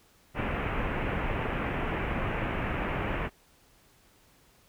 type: low-pass noise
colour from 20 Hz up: pink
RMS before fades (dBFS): -31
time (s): 0.34-3.3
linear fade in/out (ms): 50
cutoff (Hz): 2700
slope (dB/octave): 48
effects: pink hiss -62 dBFS RMS until 4.68 s